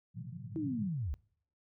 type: band-pass noise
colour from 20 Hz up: white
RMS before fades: -43 dBFS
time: 0.14-0.91 s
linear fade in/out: 50 ms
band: 100 to 190 Hz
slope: 96 dB/octave
type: linear sweep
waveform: sine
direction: down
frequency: 330 to 58.27 Hz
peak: -33 dBFS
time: 0.56-1.14 s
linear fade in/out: 0 ms
effects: noise-tail reverb RT60 0.6 s tail -24 dB re dry